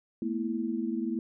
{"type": "chord", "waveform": "sine", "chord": "A suspended second", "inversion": "none", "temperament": "equal with one note detuned", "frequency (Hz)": [220, 240.9, 329.6], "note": ["A3", "B3", "E4"], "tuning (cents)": [0, -43, 0], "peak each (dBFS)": -33, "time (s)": [0.22, 1.19], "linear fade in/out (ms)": 2, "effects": []}